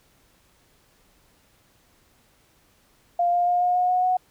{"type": "tone with pitch steps", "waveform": "sine", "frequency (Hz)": [698.5, 704.6, 710.7, 716.9, 723.1, 729.4, 735.8], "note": ["F5", "F5", "F5", "F5", "F#5", "F#5", "F#5"], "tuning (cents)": [0, 15, 30, 45, -40, -25, -10], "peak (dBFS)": -18, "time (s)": [3.19, 4.17], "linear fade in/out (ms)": 5, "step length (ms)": 140, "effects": ["pink hiss -61 dBFS RMS until 4.3 s"]}